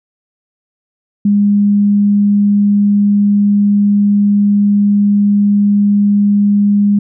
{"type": "tone", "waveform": "sine", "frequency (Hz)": 203.9, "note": "G#3", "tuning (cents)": -32, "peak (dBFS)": -7, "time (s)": [1.25, 6.99], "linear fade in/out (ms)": 5, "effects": []}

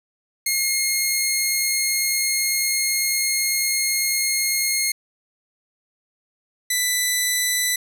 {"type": "tone pair in turn", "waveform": "10% pulse", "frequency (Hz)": [2146, 1989.3], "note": ["C7", "B6"], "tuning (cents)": [43, 12], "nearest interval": "minor second", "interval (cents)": 131, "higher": "first", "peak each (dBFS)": -10, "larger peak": "neither", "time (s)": [[0.46, 4.92], [6.7, 7.76]], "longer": "first", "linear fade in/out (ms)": 5, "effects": []}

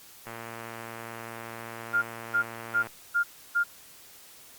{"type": "click train", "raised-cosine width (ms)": 0.5, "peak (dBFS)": -24, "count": 300, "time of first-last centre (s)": [0.27, 2.87], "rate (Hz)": 115}
{"type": "tone bursts", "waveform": "sine", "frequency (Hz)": 1406, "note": "F6", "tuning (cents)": 11, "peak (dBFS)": -21, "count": 5, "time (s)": [1.93, 3.64], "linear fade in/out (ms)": 20, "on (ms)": 94, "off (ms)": 310}
{"effects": ["white hiss -51 dBFS RMS until 4.58 s", "Opus 48 kbps"]}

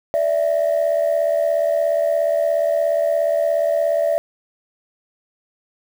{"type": "tone pair together", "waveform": "sine", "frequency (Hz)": [584, 661], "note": ["D5", "E5"], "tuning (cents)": [-10, 5], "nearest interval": "major second", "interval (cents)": 215, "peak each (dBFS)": -17, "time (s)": [0.14, 4.18], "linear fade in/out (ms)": 0, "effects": ["tanh soft clip ceiling -11 dBFS", "7-bit"]}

